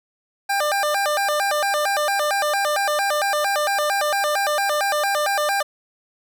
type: tone with vibrato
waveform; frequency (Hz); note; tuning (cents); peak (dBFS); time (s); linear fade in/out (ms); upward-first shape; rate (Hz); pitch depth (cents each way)
25% pulse; 690; F5; -21; -15; 0.49-5.63; 10; square; 4.4; 250
effects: none